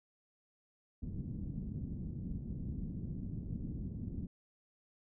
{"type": "low-pass noise", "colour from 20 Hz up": "white", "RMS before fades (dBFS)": -41, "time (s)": [1.02, 4.27], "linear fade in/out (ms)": 5, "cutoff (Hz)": 220, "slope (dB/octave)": 24, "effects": []}